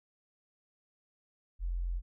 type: tone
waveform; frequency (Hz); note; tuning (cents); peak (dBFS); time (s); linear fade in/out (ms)
sine; 43.65; F1; 0; -31; 1.59-2.02; 50
effects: none